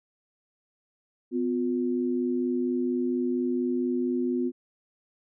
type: tone pair together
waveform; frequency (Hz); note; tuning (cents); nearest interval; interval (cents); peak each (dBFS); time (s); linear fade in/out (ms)
sine; 251.8 / 356.1; B3 / F4; +34 / +34; tritone; 600; -26 / -28; 1.31-4.52; 50
effects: none